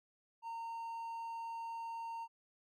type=tone; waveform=triangle; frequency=918 Hz; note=A#5; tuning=27 cents flat; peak=-39 dBFS; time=0.42-2.28 s; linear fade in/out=50 ms; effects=none